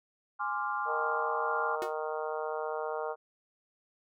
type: chord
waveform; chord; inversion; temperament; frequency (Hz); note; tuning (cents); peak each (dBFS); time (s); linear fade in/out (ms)
sine; D half-diminished seventh; second; equal; 830.6 / 1046.5 / 1174.7 / 1396.9; Ab5 / C6 / D6 / F6; 0 / 0 / 0 / 0; -36; 0.39-1.77; 20
type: harmonic tone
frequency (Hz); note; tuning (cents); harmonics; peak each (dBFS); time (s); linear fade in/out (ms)
155; D#3; -6; 3 / 4 / 5 / 6 / 7 / 8 / 9; -36 / -38 / -40 / -42 / -43 / -44 / -45; 0.85-3.16; 50
type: tone with exponential decay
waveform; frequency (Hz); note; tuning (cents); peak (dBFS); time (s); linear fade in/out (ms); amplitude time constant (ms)
sawtooth; 364.7; F#4; -25; -28; 1.82-1.94; 1; 26
effects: none